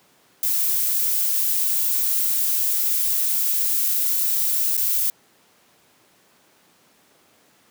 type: noise with dropouts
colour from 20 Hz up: violet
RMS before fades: -21 dBFS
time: 0.43-5.1 s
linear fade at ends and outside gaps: 1 ms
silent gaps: 4.768-4.776 s
effects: pink hiss -57 dBFS RMS until 7.7 s + high-pass 200 Hz 12 dB/octave